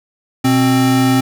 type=tone pair together; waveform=square; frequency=124.1 / 263 Hz; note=B2 / C4; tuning=+9 / +9 cents; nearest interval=octave + minor second; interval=1300 cents; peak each=-17 / -12 dBFS; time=0.44-1.21 s; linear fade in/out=10 ms; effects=none